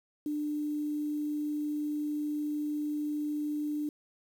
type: tone with quantisation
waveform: sine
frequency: 297.8 Hz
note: D4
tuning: 24 cents sharp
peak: -30 dBFS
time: 0.26-3.89 s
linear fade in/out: 2 ms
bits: 9
effects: none